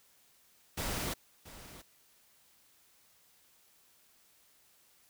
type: noise with echo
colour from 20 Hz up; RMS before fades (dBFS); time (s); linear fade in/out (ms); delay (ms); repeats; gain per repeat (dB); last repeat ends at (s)
pink; -36; 0.77-1.14; 10; 680; 1; -15; 1.82
effects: white hiss -66 dBFS RMS until 5.09 s